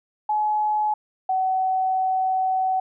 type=tone pair in turn; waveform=sine; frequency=849 / 753.8 Hz; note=G#5 / F#5; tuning=+38 / +32 cents; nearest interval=major second; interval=206 cents; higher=first; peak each=-19 / -19 dBFS; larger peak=neither; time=0.29-0.94 / 1.29-2.8 s; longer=second; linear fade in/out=5 ms; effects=none